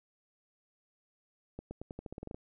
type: accelerating click train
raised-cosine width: 2 ms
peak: -28 dBFS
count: 12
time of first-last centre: 1.59-2.345 s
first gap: 120 ms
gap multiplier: 0.88
effects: none